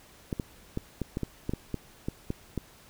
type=clicks; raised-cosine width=3 ms; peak=-17 dBFS; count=12; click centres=0.328 / 0.398 / 0.774 / 1.017 / 1.171 / 1.233 / 1.494 / 1.536 / 1.743 / 2.085 / 2.304 / 2.577 s; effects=pink hiss -55 dBFS RMS until 2.89 s